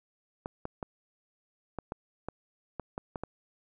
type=clicks; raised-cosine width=1 ms; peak=-21 dBFS; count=10; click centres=0.459 / 0.654 / 0.828 / 1.787 / 1.921 / 2.286 / 2.797 / 2.979 / 3.158 / 3.236 s; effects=none